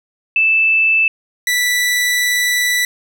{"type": "tone pair in turn", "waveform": ["sine", "sawtooth"], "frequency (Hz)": [2637, 1970.2], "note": ["E7", "B6"], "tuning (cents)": [0, -5], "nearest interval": "perfect fourth", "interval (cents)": 505, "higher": "first", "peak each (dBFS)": -10, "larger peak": "neither", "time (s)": [[0.36, 1.08], [1.47, 2.85]], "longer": "second", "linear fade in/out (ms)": 2, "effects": []}